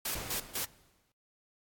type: noise bursts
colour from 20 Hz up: white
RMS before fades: -34 dBFS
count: 3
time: 0.05-0.65 s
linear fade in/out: 5 ms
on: 100 ms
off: 150 ms
type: noise with exponential decay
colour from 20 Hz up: pink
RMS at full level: -37 dBFS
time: 0.15-1.12 s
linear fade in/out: 2 ms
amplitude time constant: 210 ms
effects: AAC 64 kbps